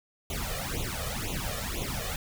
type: noise with flanger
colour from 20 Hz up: pink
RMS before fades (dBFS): -33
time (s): 0.3-2.16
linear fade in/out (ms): 2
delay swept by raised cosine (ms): 0.29 to 1.69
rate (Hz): 2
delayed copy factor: +0.95
effects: none